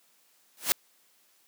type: noise with exponential growth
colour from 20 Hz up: white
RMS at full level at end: -20 dBFS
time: 0.57-0.72 s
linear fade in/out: 0 ms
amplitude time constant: 32 ms
effects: white hiss -65 dBFS RMS until 1.47 s + high-pass 200 Hz 12 dB/octave